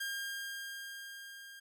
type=tone with level ramp; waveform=sawtooth; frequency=1609 Hz; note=G6; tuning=45 cents sharp; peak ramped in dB=-32 to -46 dBFS; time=0-1.6 s; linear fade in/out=10 ms; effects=none